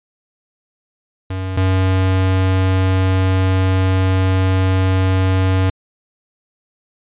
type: tone pair in turn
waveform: square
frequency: 94.1 / 94.1 Hz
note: F#2 / F#2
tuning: +30 / +30 cents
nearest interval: unison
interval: 0 cents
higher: neither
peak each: -21 / -13 dBFS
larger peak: second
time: 1.3-1.57 / 1.57-5.7 s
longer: second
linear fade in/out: 5 ms
effects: resampled to 8000 Hz